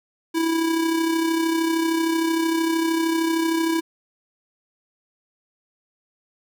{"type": "tone with amplitude modulation", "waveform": "square", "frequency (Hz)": 328, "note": "E4", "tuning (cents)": -9, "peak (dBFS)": -18, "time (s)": [0.34, 3.81], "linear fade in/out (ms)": 20, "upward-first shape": "sine", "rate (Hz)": 33.1, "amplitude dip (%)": 45, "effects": []}